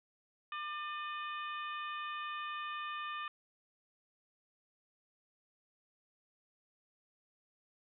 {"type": "harmonic tone with a mistuned harmonic", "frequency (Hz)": 598, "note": "D5", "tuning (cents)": 31, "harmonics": [2, 3, 4, 5, 6], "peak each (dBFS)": [-40, -46, -48, -50, -53], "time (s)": [0.52, 3.28], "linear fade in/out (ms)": 2, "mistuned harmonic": 4, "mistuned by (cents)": 63, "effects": []}